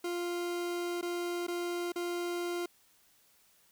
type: tone with dropouts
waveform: 40% pulse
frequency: 349.2 Hz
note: F4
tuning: in tune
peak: -32 dBFS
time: 0.04-2.66 s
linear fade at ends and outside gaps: 5 ms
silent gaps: 1.013-1.026 / 1.468-1.481 / 1.921-1.958 s
effects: white hiss -66 dBFS RMS until 3.71 s